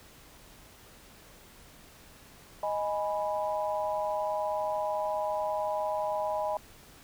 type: chord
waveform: sine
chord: G# minor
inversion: second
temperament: equal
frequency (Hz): 622.3 / 830.6 / 987.8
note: D#5 / G#5 / B5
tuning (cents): 0 / 0 / 0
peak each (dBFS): -31 / -33 / -35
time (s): 2.63-6.57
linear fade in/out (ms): 2
effects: pink hiss -54 dBFS RMS until 7.03 s